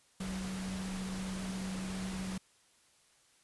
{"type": "tone in noise", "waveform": "sine", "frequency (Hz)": 188.6, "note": "F#3", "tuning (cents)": 33, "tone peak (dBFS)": -37, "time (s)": [0.2, 2.38], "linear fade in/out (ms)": 5, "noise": "pink", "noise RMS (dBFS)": -44, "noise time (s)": [0.2, 2.38], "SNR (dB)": 4, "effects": ["white hiss -67 dBFS RMS until 3.43 s", "resampled to 24000 Hz"]}